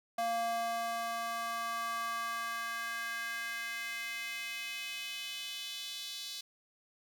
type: tone with high-pass filter sweep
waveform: square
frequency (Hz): 231.4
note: A#3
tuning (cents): -13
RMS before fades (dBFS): -38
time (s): 0.18-6.41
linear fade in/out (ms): 5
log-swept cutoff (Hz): 670 to 4000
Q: 2.9
effects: none